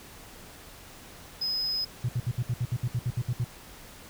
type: tone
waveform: triangle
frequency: 5060 Hz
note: D#8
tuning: 28 cents sharp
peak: -25 dBFS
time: 1.41-1.85 s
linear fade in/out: 10 ms
type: tone bursts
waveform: sine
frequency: 121.5 Hz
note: B2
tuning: 28 cents flat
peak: -23 dBFS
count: 13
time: 2.04-3.444 s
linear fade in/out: 5 ms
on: 48 ms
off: 65 ms
effects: tanh soft clip ceiling -21 dBFS + pink hiss -48 dBFS RMS until 4.09 s